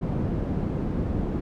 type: low-pass noise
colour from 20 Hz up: white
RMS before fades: -27 dBFS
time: 0.01-1.41 s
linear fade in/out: 20 ms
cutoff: 250 Hz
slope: 12 dB/octave
effects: none